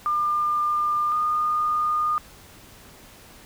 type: tone pair in turn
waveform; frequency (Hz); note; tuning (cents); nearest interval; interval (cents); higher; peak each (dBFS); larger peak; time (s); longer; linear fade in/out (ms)
sine; 1201 / 1221.3; D6 / D#6; +38 / -33; unison; 29; second; -20; neither; 0.06-1.12 / 1.12-2.18; neither; 0
effects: pink hiss -48 dBFS RMS until 3.45 s